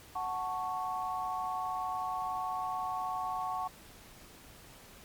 sine chord, F# minor, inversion none, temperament equal, 740 / 880 / 1108.7 Hz, F#5 / A5 / C#6, 0 / 0 / 0 cents, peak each -36 / -39 / -36 dBFS, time 0.15-3.68 s, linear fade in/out 10 ms, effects pink hiss -54 dBFS RMS until 5.04 s + MP3 96 kbps

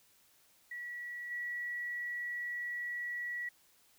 sine tone with level steps, 1935 Hz, B6, 36 cents flat, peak -40 / -36 dBFS, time 0.71-3.49 s, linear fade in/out 5 ms, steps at 1.3 s, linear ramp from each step 20 ms, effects white hiss -67 dBFS RMS until 3.98 s

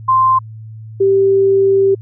sine tone pair in turn, 1044 / 390.4 Hz, C6 / G4, -4 / -7 cents, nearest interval octave + perfect fourth, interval 1703 cents, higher first, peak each -8 dBFS, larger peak neither, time 0.08-0.39 / 1-1.95 s, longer second, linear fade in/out 10 ms, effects added 110 Hz sine -29 dBFS peak until 2.01 s

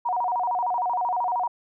sine tone with vibrato, 834 Hz, G#5, 7 cents sharp, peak -22 dBFS, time 0.05-1.48 s, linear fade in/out 10 ms, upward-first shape square, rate 13 Hz, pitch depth 230 cents each way, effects none

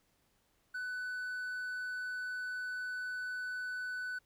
triangle tone, 1496 Hz, F#6, 19 cents sharp, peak -35 dBFS, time 0.74-4.19 s, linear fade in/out 10 ms, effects pink hiss -74 dBFS RMS until 4.25 s

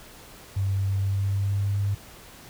sine tone with pitch glide, 97.5 to 100.3 Hz, G2 to G2, -9 to +40 cents, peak -22 dBFS, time 0.56-1.95 s, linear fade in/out 10 ms, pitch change +49 cents, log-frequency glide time 0.94-1.78 s, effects pink hiss -47 dBFS RMS until 2.49 s

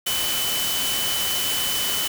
sine tone in noise, 3011 Hz, F#7, 30 cents sharp, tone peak -26 dBFS, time 0.06-2.08 s, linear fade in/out 10 ms, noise white, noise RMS -25 dBFS, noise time 0.06-2.08 s, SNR -4 dB, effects none

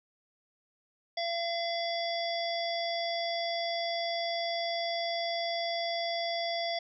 harmonic tone, 680 Hz, F5, 46 cents flat, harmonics 1 / 3 / 5 / 7 / 8, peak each -32 / -39 / -38 / -39 / -44 dBFS, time 1.17-6.79 s, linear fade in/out 5 ms, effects none

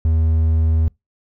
triangle tone, 80.1 Hz, E2, 49 cents flat, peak -11 dBFS, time 0.05-0.88 s, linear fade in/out 0 ms, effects noise-tail reverb RT60 0.2 s tail -26 dB re dry

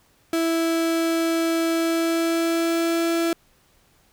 35% pulse tone with pitch glide, 329.6 to 334.2 Hz, E4 to E4, 0 to +24 cents, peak -18 dBFS, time 0.33-3.33 s, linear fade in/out 2 ms, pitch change +24 cents, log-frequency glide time 1.72-3.11 s, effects pink hiss -60 dBFS RMS until 4.12 s

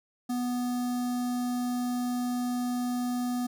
square tone with notch filter, 246.1 Hz, B3, 6 cents flat, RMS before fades -30 dBFS, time 0.29-3.47 s, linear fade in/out 10 ms, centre 2400 Hz, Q 0.72, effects none

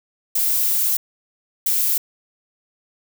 violet noise bursts at uneven times, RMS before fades -19 dBFS, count 2, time 0.35-0.97 / 1.66-1.98 s, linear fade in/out 5 ms, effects none

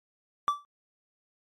triangle tone with exponential decay, 1162 Hz, D6, 19 cents flat, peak -17 dBFS, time 0.48-0.65 s, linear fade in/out 0 ms, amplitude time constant 35 ms, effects MP3 64 kbps

